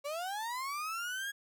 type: linear sweep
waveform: 35% pulse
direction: up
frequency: 554.4 to 1661.2 Hz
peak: -34 dBFS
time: 0.04-1.32 s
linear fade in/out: 20 ms
effects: none